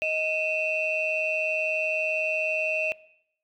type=tone cluster; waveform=sine; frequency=626 / 2523 / 2694 Hz; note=D#5 / D#7 / E7; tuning=+10 / +23 / +37 cents; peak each=-28 dBFS; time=0.02-2.92 s; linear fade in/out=0 ms; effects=noise-tail reverb RT60 0.7 s tail -20 dB re dry + tanh soft clip ceiling -16 dBFS